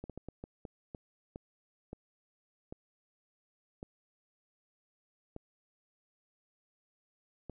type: slowing click train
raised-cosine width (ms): 2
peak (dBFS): -29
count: 13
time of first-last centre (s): 0.04-7.497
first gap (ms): 57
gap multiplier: 1.39
effects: none